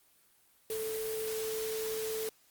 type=tone in noise; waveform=sine; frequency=440 Hz; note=A4; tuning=in tune; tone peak=-34 dBFS; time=0.7-2.29 s; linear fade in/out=2 ms; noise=white; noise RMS=-41 dBFS; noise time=0.7-2.29 s; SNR=+4 dB; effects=white hiss -66 dBFS RMS until 2.5 s + Opus 24 kbps